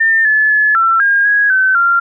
sine tone with pitch steps, 1802 / 1726 / 1714 / 1344 / 1618 / 1657 / 1529 / 1384 Hz, A6 / A6 / A6 / E6 / G#6 / G#6 / G6 / F6, +41 / -34 / -46 / +33 / -46 / -4 / -44 / -16 cents, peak -8 dBFS, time 0-2 s, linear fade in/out 10 ms, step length 250 ms, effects none

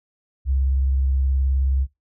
sine tone with vibrato, 66.8 Hz, C2, 36 cents sharp, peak -17 dBFS, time 0.45-1.87 s, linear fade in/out 50 ms, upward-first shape square, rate 19 Hz, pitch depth 40 cents each way, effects noise-tail reverb RT60 0.2 s tail -21 dB re dry

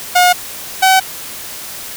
sawtooth tone pair in turn, 719 / 759.4 Hz, F#5 / F#5, -50 / +45 cents, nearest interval minor second, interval 95 cents, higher second, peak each -3 dBFS, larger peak neither, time 0.15-0.33 / 0.82-1 s, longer neither, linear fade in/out 10 ms, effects white hiss -28 dBFS RMS until 1.96 s

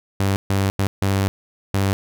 sawtooth tone bursts at uneven times, 97.8 Hz, G2, 4 cents flat, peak -13 dBFS, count 5, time 0.2-0.36 / 0.5-0.7 / 0.79-0.87 / 1.02-1.28 / 1.74-1.93 s, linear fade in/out 0 ms, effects none

